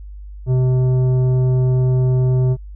sine tone with tanh clipping, 127.9 Hz, C3, 39 cents flat, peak -14 dBFS, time 0.46-2.57 s, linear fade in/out 50 ms, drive 10 dB, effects added 50 Hz sine -31 dBFS peak until 2.75 s

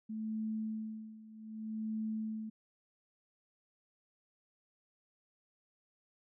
sine tone with tremolo, 218.5 Hz, A3, 12 cents flat, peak -34 dBFS, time 0.09-2.5 s, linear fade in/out 10 ms, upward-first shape sine, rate 0.64 Hz, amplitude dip 85%, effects none

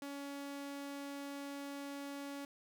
sawtooth tone, 281.4 Hz, C#4, 26 cents sharp, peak -39 dBFS, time 0.02-2.45 s, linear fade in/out 2 ms, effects none

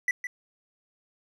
triangle tone with echo, 1975.5 Hz, B6, in tune, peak -20 dBFS, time 0.08-0.11 s, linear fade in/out 2 ms, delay 160 ms, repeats 1, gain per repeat -9 dB, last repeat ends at 0.27 s, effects none

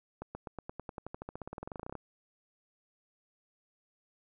accelerating click train, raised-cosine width 1 ms, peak -26 dBFS, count 27, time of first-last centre 0.22-1.953 s, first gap 130 ms, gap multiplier 0.94, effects none

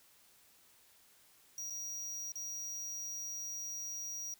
square tone with dropouts, 5750 Hz, F8, 50 cents sharp, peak -40 dBFS, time 1.58-4.34 s, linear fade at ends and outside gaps 1 ms, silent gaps 1.7-1.705 / 2.32-2.356 s, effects white hiss -65 dBFS RMS until 4.39 s

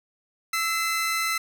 sawtooth tone pair together, 1318.5 / 2051 Hz, E6 / C7, 0 / -35 cents, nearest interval minor sixth, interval 765 cents, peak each -23 dBFS, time 0.53-1.38 s, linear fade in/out 5 ms, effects none

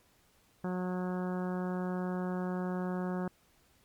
harmonic tone, 182.1 Hz, F#3, 27 cents flat, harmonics 1 / 2 / 3 / 4 / 5 / 6 / 7 / 8 / 9, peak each -33 / -39 / -43 / -45 / -47 / -49 / -50 / -51 / -52 dBFS, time 0.64-3.28 s, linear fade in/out 2 ms, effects pink hiss -67 dBFS RMS until 3.84 s + MP3 96 kbps

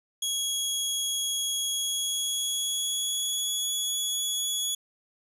20% pulse tone with pitch glide, 3322 to 3376 Hz, G#7 to G#7, 0 to +28 cents, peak -21 dBFS, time 0.22-4.75 s, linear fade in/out 5 ms, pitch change +28 cents, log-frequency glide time 1.72-3.55 s, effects 9-bit

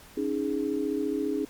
sine chord, C# suspended second, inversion none, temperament just, 277.2 / 311.8 / 415.8 Hz, C#4 / D#4 / G#4, 0 / +4 / +2 cents, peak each -30 dBFS, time 0.17-1.45 s, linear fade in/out 5 ms, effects pink hiss -51 dBFS RMS until 1.49 s + MP3 96 kbps

